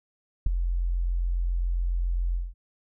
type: tone with ADSR envelope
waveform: sine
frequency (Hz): 43.65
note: F1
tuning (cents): 0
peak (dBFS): -14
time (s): 0.46-2.54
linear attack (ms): 6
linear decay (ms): 6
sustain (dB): -9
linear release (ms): 200
effects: none